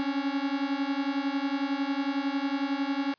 45% pulse beating tone pair, 272.1 / 283.1 Hz, C#4 / C#4, -32 / +37 cents, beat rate 11 Hz, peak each -30 dBFS, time 0-3.14 s, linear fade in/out 0 ms, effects white hiss -69 dBFS RMS until 3.18 s + resampled to 11025 Hz

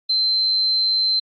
sine tone, 4101 Hz, C8, 36 cents flat, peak -16 dBFS, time 0.09-1.2 s, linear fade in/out 10 ms, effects AAC 64 kbps

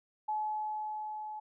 sine tone with level ramp, 855 Hz, A5, 50 cents flat, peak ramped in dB -30 to -39 dBFS, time 0.28-1.4 s, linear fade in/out 10 ms, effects none

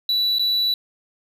triangle tone with dropouts, 3947 Hz, B7, 2 cents flat, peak -16 dBFS, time 0.09-0.74 s, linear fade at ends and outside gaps 2 ms, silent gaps 0.385-0.394 s, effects none

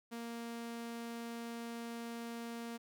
sawtooth tone, 233.1 Hz, A#3, in tune, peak -38 dBFS, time 0.11-2.78 s, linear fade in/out 20 ms, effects none

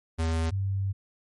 square / sine tone pair in turn, 81.4 / 97.53 Hz, E2 / G2, -21 / -8 cents, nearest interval minor third, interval 313 cents, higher second, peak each -25 dBFS, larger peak neither, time 0.18-0.51 / 0.51-0.93 s, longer second, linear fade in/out 20 ms, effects MP3 48 kbps

